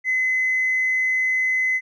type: tone with tanh clipping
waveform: triangle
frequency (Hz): 2035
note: C7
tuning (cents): -49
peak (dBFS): -18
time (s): 0.04-1.81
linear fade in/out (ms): 50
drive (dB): 4
effects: none